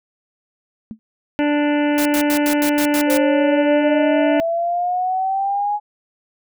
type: tone with exponential decay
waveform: sine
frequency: 220 Hz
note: A3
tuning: in tune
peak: -23 dBFS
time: 0.91-0.99 s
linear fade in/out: 0 ms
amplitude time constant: 17 ms
type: harmonic tone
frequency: 293.7 Hz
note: D4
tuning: in tune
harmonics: 1 / 2 / 3 / 5 / 6 / 7 / 8 / 9 / 10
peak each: -16 / -22 / -26 / -30 / -32 / -33 / -34 / -35 / -36 dBFS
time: 1.39-4.4 s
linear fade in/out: 0 ms
type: noise bursts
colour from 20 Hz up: white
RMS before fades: -25 dBFS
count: 8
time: 1.98-3.173 s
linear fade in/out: 0 ms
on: 73 ms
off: 87 ms
type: exponential sweep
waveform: sine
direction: up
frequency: 523.3 to 838 Hz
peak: -17 dBFS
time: 3.06-5.8 s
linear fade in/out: 50 ms
effects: none